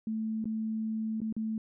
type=tone with dropouts; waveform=sine; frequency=220 Hz; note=A3; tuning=in tune; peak=-30 dBFS; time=0.07-1.58 s; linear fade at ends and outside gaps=2 ms; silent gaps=0.443-0.455 / 1.204-1.216 / 1.326-1.365 s; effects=none